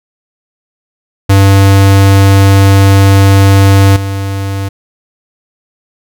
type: tone with level steps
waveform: square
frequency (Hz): 98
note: G2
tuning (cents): 0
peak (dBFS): -3 / -14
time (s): 1.29-4.69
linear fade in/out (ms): 10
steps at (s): 3.96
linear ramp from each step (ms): 5
effects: none